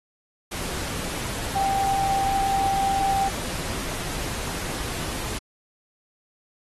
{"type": "tone in noise", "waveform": "sine", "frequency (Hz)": 784, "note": "G5", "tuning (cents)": 0, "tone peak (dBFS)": -21, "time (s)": [1.55, 3.29], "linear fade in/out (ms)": 10, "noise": "pink", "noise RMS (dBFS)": -31, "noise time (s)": [0.51, 5.39], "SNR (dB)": 7, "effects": ["AAC 32 kbps"]}